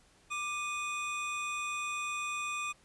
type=tone pair together; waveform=square; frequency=1184 / 2484 Hz; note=D6 / D#7; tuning=+14 / -3 cents; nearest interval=octave + minor second; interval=1283 cents; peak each=-38 / -37 dBFS; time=0.3-2.73 s; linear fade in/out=20 ms; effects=pink hiss -64 dBFS RMS until 2.84 s + resampled to 24000 Hz